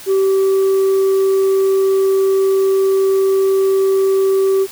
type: tone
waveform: sine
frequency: 386.3 Hz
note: G4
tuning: 25 cents flat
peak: -8 dBFS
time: 0.06-4.67 s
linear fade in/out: 50 ms
effects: tanh soft clip ceiling -10 dBFS + white hiss -35 dBFS RMS until 4.71 s